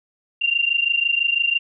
sine tone pair together, 2765 / 2791 Hz, F7 / F7, -18 / -2 cents, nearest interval unison, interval 16 cents, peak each -20 dBFS, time 0.41-1.59 s, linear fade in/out 10 ms, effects none

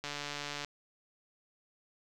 click train, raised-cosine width 0.2 ms, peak -21 dBFS, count 89, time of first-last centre 0.04-0.647 s, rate 145 Hz, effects none

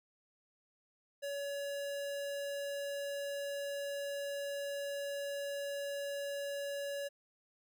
square tone, 565 Hz, C#5, 33 cents sharp, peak -38 dBFS, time 1.22-7.09 s, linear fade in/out 20 ms, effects none

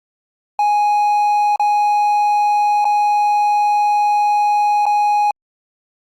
triangle tone with dropouts, 830.6 Hz, G#5, in tune, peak -10 dBFS, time 0.59-5.31 s, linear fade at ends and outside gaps 2 ms, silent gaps 1.56-1.596 / 2.845-2.852 / 4.856-4.864 s, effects Opus 48 kbps

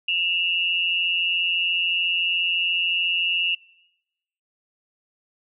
sine tone pair together, 2693 / 2870 Hz, E7 / F7, +36 / +47 cents, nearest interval minor second, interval 111 cents, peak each -23 dBFS, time 0.08-3.55 s, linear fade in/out 5 ms, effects noise-tail reverb RT60 1.0 s tail -25 dB re dry

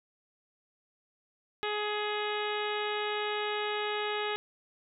harmonic tone, 419.4 Hz, G#4, 17 cents sharp, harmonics 1 / 2 / 3 / 4 / 5 / 6 / 7 / 8 / 9, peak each -34 / -37 / -39 / -40 / -41 / -42 / -42 / -43 / -44 dBFS, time 1.63-4.36 s, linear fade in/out 0 ms, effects none

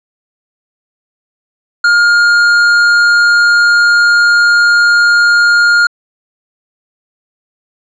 sine tone with tanh clipping, 1415 Hz, F6, 22 cents sharp, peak -7 dBFS, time 1.84-5.87 s, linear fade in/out 5 ms, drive 11 dB, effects low-pass 7000 Hz 12 dB/octave

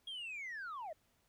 sine linear sweep, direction down, 3300 to 587.3 Hz, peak -40 dBFS, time 0.07-0.93 s, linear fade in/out 5 ms, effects tanh soft clip ceiling -40 dBFS + pink hiss -75 dBFS RMS until 1.28 s

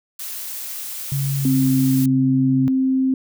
blue noise, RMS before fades -30 dBFS, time 0.19-2.06 s, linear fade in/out 5 ms
sine tone with pitch glide, 138.59 to 135.74 Hz, C#3 to C#3, 0 to -36 cents, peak -19 dBFS, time 1.12-2.68 s, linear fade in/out 0 ms, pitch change -36 cents, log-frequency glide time 1.45-1.87 s
sine tone, 262.7 Hz, C4, 7 cents sharp, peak -15 dBFS, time 1.45-3.14 s, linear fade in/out 2 ms
effects none

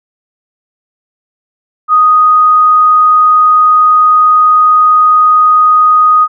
sine tone, 1244.5 Hz, D#6, in tune, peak -3 dBFS, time 1.88-6.28 s, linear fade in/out 50 ms, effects none

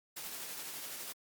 white noise with tremolo, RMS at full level -42 dBFS, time 0.16-1.13 s, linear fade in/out 10 ms, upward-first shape triangle, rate 12 Hz, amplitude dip 35%, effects high-pass 150 Hz 12 dB/octave + Opus 48 kbps

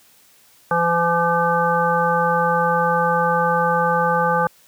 harmonic tone, 170 Hz, F3, 46 cents flat, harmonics 1 / 3 / 5 / 7 / 9, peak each -25 / -21 / -20 / -21 / -24 dBFS, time 0.71-4.47 s, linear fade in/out 2 ms, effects white hiss -53 dBFS RMS until 4.67 s + high-pass 60 Hz 12 dB/octave

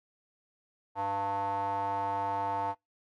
square tone with band-pass filter, 99.1 Hz, G2, 19 cents sharp, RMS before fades -32 dBFS, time 0.95-2.75 s, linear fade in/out 50 ms, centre 850 Hz, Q 7.8, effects noise-tail reverb RT60 0.2 s tail -26 dB re dry + AAC 64 kbps

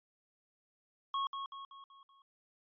square tone with echo, 1097 Hz, C#6, 18 cents flat, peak -33 dBFS, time 1.14-1.27 s, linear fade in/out 2 ms, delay 190 ms, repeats 5, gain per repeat -6 dB, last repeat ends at 2.22 s, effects resampled to 11025 Hz

